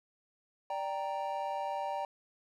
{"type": "chord", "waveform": "triangle", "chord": "G minor", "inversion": "second", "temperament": "equal", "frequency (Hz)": [587.3, 784, 932.3], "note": ["D5", "G5", "Bb5"], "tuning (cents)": [0, 0, 0], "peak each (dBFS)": [-37, -35, -36], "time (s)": [0.7, 2.05], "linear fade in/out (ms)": 2, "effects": []}